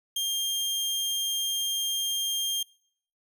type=tone; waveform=sawtooth; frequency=3202 Hz; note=G7; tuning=36 cents sharp; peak=-23 dBFS; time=0.16-2.63 s; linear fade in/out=5 ms; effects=noise-tail reverb RT60 0.6 s tail -23 dB re dry